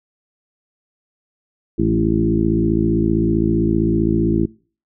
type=harmonic tone with a mistuned harmonic; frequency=55.4 Hz; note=A1; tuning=13 cents sharp; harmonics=1 / 2 / 3 / 4 / 5 / 6 / 7; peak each=-24 / -24 / -22 / -21 / -24 / -18 / -26 dBFS; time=1.78-4.46 s; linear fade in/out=10 ms; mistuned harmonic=4; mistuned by=-24 cents; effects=noise-tail reverb RT60 0.4 s tail -23 dB re dry